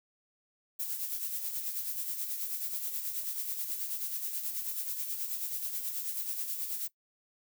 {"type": "noise with tremolo", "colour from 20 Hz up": "violet", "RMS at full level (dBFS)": -34, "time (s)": [0.79, 6.88], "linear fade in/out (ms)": 10, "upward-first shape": "sine", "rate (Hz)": 9.3, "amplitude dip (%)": 50, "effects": ["noise-tail reverb RT60 0.1 s tail -20 dB re dry"]}